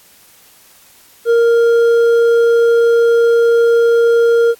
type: tone with hard clipping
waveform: triangle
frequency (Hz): 466.2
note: A#4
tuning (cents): 0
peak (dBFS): -9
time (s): 1.25-4.55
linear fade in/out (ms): 50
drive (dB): 8
effects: white hiss -46 dBFS RMS until 4.59 s + AAC 64 kbps